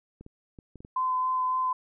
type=clicks; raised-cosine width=3 ms; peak=-32 dBFS; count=6; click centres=0.21 / 0.264 / 0.588 / 0.757 / 0.805 / 0.849 s
type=tone with vibrato; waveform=sine; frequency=1023 Hz; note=C6; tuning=39 cents flat; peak=-24 dBFS; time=0.96-1.73 s; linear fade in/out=5 ms; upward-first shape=sine; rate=3.6 Hz; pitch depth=10 cents each way
effects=none